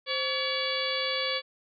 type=harmonic tone with a mistuned harmonic; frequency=568 Hz; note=C#5; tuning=42 cents sharp; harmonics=1 / 2 / 3 / 4 / 5 / 6 / 7 / 8; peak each=-33 / -37 / -38 / -34 / -38 / -33 / -39 / -35 dBFS; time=0.06-1.42 s; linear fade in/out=50 ms; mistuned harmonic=1; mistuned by=-140 cents; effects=none